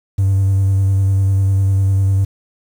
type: tone with vibrato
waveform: triangle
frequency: 97.1 Hz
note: G2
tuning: 16 cents flat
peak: -8 dBFS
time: 0.18-2.25 s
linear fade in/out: 10 ms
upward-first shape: sine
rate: 10 Hz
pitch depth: 20 cents each way
effects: tanh soft clip ceiling -6 dBFS + 7-bit